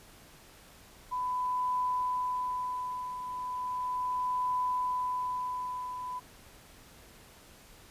sine tone with tremolo, 1000 Hz, B5, 21 cents sharp, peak -27 dBFS, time 1.11-6.2 s, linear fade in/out 20 ms, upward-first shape triangle, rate 0.36 Hz, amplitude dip 65%, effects pink hiss -55 dBFS RMS until 7.9 s + resampled to 32000 Hz

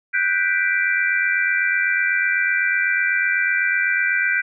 sine chord, G major seventh, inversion third, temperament equal, 1480 / 1568 / 1975.5 / 2349 Hz, F#6 / G6 / B6 / D7, 0 / 0 / 0 / 0 cents, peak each -23 / -21 / -23 / -23 dBFS, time 0.13-4.42 s, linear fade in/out 20 ms, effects none

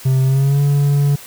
triangle tone with pitch glide, 131.6 to 142.68 Hz, C3 to D3, +10 to -50 cents, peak -9 dBFS, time 0.05-1.16 s, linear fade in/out 10 ms, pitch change +140 cents, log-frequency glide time 0.24-0.61 s, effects white hiss -37 dBFS RMS until 1.26 s

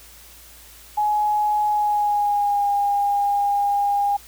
sine tone with pitch glide, 840 to 810.4 Hz, G#5 to G#5, +19 to -43 cents, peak -17 dBFS, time 0.97-4.17 s, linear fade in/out 10 ms, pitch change -62 cents, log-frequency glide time 1.68-2.69 s, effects added 57 Hz sine -50 dBFS peak until 4.27 s + white hiss -46 dBFS RMS until 4.27 s

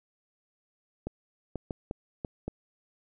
clicks, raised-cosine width 2 ms, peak -20 dBFS, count 6, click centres 1.07 / 1.557 / 1.708 / 1.911 / 2.248 / 2.48 s, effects none

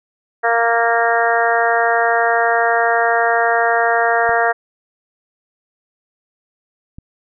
harmonic tone, 232 Hz, A#3, 8 cents flat, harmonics 2 / 3 / 4 / 5 / 6 / 7 / 8, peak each -20 / -16 / -23 / -24 / -22 / -21 / -21 dBFS, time 0.43-4.53 s, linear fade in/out 20 ms
clicks, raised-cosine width 5 ms, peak -22 dBFS, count 2, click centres 4.293 / 6.985 s
effects none

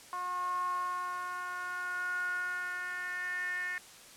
10% pulse tone with band-pass filter sweep, 360.5 Hz, F#4, 45 cents flat, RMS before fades -36 dBFS, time 0.13-3.78 s, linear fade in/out 0 ms, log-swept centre 990 to 1900 Hz, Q 8.3, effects white hiss -53 dBFS RMS until 4.16 s + low-pass 10000 Hz 12 dB/octave

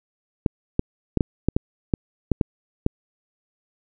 clicks, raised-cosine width 3 ms, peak -5 dBFS, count 10, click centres 0.462 / 0.794 / 1.173 / 1.208 / 1.486 / 1.565 / 1.938 / 2.317 / 2.412 / 2.864 s, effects none

